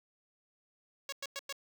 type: tone bursts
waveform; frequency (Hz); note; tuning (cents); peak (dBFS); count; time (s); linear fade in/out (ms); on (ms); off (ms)
5% pulse; 554.4; C#5; 0; -26; 4; 1.09-1.526; 2; 34; 100
effects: none